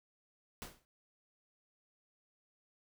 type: noise with exponential decay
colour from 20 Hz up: pink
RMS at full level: -42 dBFS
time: 0.62-0.85 s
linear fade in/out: 0 ms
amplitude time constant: 49 ms
effects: none